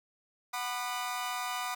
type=chord; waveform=sawtooth; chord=B major; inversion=second; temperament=equal with one note detuned; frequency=740 / 987.8 / 1213.3 Hz; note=F#5 / B5 / D#6; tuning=0 / 0 / -44 cents; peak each=-34 dBFS; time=0.53-1.75 s; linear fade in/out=10 ms; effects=10-bit